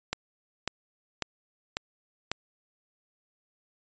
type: click train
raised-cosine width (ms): 0.2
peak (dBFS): -11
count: 5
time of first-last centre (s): 0.13-2.316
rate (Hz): 1.83
effects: resampled to 16000 Hz